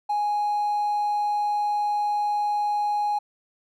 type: tone with hard clipping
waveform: triangle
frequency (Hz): 830.6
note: G#5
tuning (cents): 0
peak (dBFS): -22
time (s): 0.09-3.19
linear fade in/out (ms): 10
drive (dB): 4
effects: none